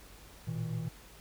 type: tone cluster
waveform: triangle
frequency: 112 / 119 / 160.9 Hz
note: A2 / A#2 / E3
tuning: +31 / +36 / -42 cents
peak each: -40 / -35 / -34 dBFS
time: 0.47-0.89 s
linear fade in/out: 10 ms
effects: added 50 Hz sine -55 dBFS peak until 1.2 s + pink hiss -55 dBFS RMS until 1.2 s